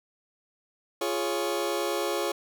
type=chord; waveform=sawtooth; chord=Db major; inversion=first; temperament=just; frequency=346.5 / 415.8 / 554.4 Hz; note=F4 / Ab4 / Db5; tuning=-14 / +2 / 0 cents; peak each=-27 dBFS; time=1.01-2.32 s; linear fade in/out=5 ms; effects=none